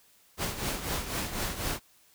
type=noise with tremolo; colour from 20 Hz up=pink; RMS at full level=-30 dBFS; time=0.37-1.8 s; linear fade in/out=50 ms; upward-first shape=triangle; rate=4 Hz; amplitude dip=70%; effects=white hiss -62 dBFS RMS until 2.14 s